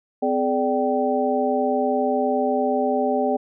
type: tone cluster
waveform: sine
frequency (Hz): 254.5 / 423 / 586 / 774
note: C4 / G#4 / D5 / G5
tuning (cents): -48 / +32 / -4 / -22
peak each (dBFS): -24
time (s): 0.22-3.37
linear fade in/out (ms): 10
effects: none